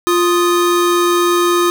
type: tone pair together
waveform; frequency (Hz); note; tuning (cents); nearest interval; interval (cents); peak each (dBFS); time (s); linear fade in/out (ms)
square; 349.9 / 1244.5; F4 / D#6; +3 / 0; octave + minor seventh; 2197; -13 / -17; 0.07-1.7; 0
effects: none